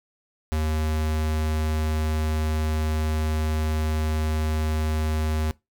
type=tone; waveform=square; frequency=77.78 Hz; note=D#2; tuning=in tune; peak=-23 dBFS; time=0.52-5.51 s; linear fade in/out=0 ms; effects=noise-tail reverb RT60 0.2 s tail -21 dB re dry